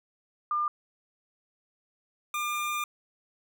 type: tone pair in turn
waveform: sine / 25% pulse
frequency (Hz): 1201 / 1201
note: D6 / D6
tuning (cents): +38 / +38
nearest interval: unison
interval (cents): 0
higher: neither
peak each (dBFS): -25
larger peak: neither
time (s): 0.51-0.68 / 2.34-2.84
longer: second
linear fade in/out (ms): 2
effects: none